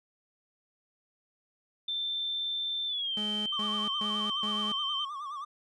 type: tone with pitch glide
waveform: sine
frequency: 3558 to 3115 Hz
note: A7 to G7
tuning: +19 to -12 cents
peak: -30 dBFS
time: 1.88-5.05 s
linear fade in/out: 5 ms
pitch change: -231 cents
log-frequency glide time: 2.87-3.15 s
type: tone bursts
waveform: 40% pulse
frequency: 210 Hz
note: G#3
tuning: 19 cents sharp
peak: -35 dBFS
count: 4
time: 3.17-4.72 s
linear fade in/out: 2 ms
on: 290 ms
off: 130 ms
type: tone with vibrato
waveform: triangle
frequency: 1145 Hz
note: D6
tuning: 44 cents flat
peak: -34 dBFS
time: 3.52-5.45 s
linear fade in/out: 10 ms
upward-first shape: sine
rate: 9.5 Hz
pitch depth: 100 cents each way
effects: resampled to 24000 Hz